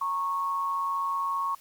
sine tone pair together, 926 / 1101.2 Hz, A#5 / C#6, -12 / -12 cents, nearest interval minor third, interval 300 cents, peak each -35 / -26 dBFS, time 0.01-1.55 s, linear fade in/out 5 ms, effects white hiss -55 dBFS RMS until 1.6 s + MP3 96 kbps

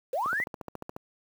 sine linear sweep, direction up, 467.7 to 2082 Hz, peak -26 dBFS, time 0.13-0.44 s, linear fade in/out 5 ms
click train, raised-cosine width 1 ms, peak -23 dBFS, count 11, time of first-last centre 0.26-0.964 s, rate 14.2 Hz
effects high-pass 100 Hz 12 dB/octave + 8-bit

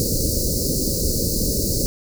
pink band-stop noise, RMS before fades -21 dBFS, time 0-1.86 s, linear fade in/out 0 ms, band 570 to 4300 Hz, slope 96 dB/octave, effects none

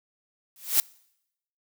blue noise with exponential growth, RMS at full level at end -17 dBFS, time 0.56-0.8 s, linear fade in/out 1 ms, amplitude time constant 52 ms, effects noise-tail reverb RT60 0.8 s tail -25 dB re dry

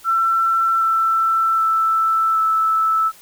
sine tone with pitch steps, 1343 / 1333 / 1323 / 1313.1 Hz, E6 / E6 / E6 / E6, +32 / +19 / +6 / -7 cents, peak -14 dBFS, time 0.04-3.12 s, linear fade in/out 50 ms, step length 770 ms, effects white hiss -46 dBFS RMS until 3.21 s

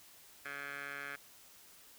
15% pulse tone with band-pass filter, 141.3 Hz, C#3, 34 cents sharp, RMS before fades -44 dBFS, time 0.45-1.16 s, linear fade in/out 5 ms, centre 1800 Hz, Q 6.2, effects white hiss -59 dBFS RMS until 1.98 s

